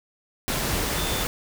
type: tone in noise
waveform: sine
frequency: 3534 Hz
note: A7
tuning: 7 cents sharp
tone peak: -34 dBFS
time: 0.97-1.23 s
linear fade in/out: 0 ms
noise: pink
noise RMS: -26 dBFS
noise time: 0.48-1.27 s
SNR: -11 dB
effects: none